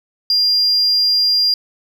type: tone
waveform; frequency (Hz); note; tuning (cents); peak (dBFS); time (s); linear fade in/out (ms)
sine; 4800; D8; +37; -10; 0.3-1.54; 2
effects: tanh soft clip ceiling -9 dBFS